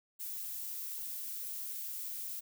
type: noise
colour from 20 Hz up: violet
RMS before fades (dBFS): -41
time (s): 0.19-2.41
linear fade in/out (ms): 20
effects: none